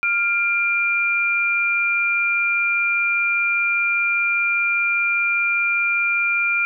sine tone pair together, 1400 / 2385 Hz, F6 / D7, +4 / +26 cents, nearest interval major sixth, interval 922 cents, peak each -22 / -18 dBFS, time 0.03-6.65 s, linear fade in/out 0 ms, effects none

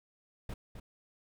brown noise with echo, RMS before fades -39 dBFS, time 0.49-0.54 s, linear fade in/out 5 ms, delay 260 ms, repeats 1, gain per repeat -7 dB, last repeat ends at 0.8 s, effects none

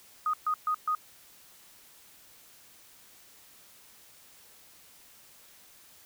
sine tone bursts, 1244 Hz, D#6, 1 cent flat, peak -25 dBFS, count 4, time 0.26-0.95 s, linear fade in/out 2 ms, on 75 ms, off 130 ms, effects white hiss -56 dBFS RMS until 6.05 s

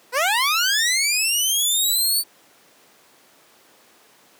15% pulse linear sweep, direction up, 466.2 to 4572 Hz, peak -11 dBFS, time 0.12-2.24 s, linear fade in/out 50 ms, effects pink hiss -53 dBFS RMS until 4.39 s + high-pass 300 Hz 12 dB/octave

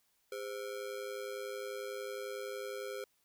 square ring-modulated tone, 461.7 Hz, A#4, 17 cents flat, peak -37 dBFS, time 0.32-3.04 s, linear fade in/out 0 ms, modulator 55.5 Hz, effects white hiss -75 dBFS RMS until 3.24 s

